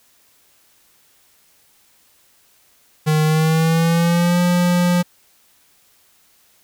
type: tone with pitch glide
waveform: square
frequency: 154.6 to 176.57 Hz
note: D#3 to F3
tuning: -11 to +19 cents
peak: -14 dBFS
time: 3.06-5.03 s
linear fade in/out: 20 ms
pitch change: +230 cents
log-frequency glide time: 3.23-4.4 s
effects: white hiss -56 dBFS RMS until 6.63 s